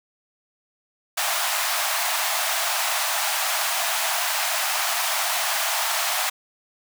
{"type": "high-pass noise", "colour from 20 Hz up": "pink", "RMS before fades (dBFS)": -24, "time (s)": [1.17, 6.3], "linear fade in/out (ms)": 10, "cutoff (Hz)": 630, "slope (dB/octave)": 96, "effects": []}